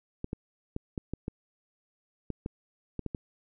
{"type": "clicks", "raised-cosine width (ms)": 3, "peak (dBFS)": -20, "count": 11, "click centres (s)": [0.244, 0.331, 0.764, 0.978, 1.136, 1.281, 2.303, 2.461, 2.993, 3.063, 3.148], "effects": []}